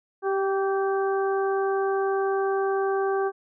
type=harmonic tone with a mistuned harmonic; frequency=390.1 Hz; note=G4; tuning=8 cents flat; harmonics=1 / 2 / 3 / 4; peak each=-23 / -29 / -33 / -35 dBFS; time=0.22-3.32 s; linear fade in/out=50 ms; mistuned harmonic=3; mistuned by=-22 cents; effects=none